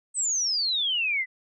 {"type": "exponential sweep", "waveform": "sine", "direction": "down", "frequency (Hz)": [8350, 1975.5], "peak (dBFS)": -23, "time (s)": [0.14, 1.26], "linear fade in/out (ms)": 50, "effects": []}